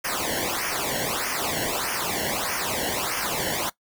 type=noise with flanger; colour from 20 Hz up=pink; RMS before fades=-27 dBFS; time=0.04-3.7 s; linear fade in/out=10 ms; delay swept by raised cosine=0.25 to 0.83 ms; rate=1.6 Hz; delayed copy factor=-0.9; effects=noise-tail reverb RT60 0.1 s tail -19 dB re dry